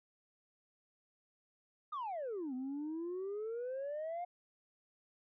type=exponential two-way sweep; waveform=sine; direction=down then up; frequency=1259 to 250 to 718 Hz; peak=-36 dBFS; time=1.92-4.25 s; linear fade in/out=10 ms; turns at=2.54 s; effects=tanh soft clip ceiling -36 dBFS